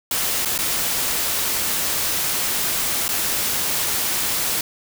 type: noise with dropouts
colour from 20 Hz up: white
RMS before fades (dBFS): -22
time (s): 0.11-4.61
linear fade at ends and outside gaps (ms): 2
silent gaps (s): 0.45-0.456 / 0.579-0.588 / 3.081-3.089
effects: none